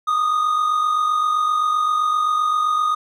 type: tone pair together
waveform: triangle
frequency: 1191 / 1238.7 Hz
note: D6 / D#6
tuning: +24 / -8 cents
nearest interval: minor second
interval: 68 cents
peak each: -24 / -15 dBFS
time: 0.07-2.95 s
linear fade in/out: 10 ms
effects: none